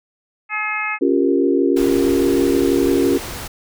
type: harmonic tone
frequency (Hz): 425.6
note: G#4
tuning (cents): +42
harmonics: 2 / 3 / 4 / 5 / 6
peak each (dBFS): -29 / -26 / -28 / -24 / -25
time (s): 0.49-0.99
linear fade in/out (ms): 50
type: chord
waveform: sine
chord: G half-diminished seventh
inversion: second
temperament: equal with one note detuned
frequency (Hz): 277.2 / 349.2 / 395.4 / 466.2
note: Db4 / F4 / G4 / Bb4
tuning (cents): 0 / 0 / +15 / 0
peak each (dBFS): -17 / -18 / -19 / -22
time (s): 1.01-3.18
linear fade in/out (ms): 10
type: noise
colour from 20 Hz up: pink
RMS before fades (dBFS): -29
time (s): 1.76-3.48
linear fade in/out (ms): 10
effects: none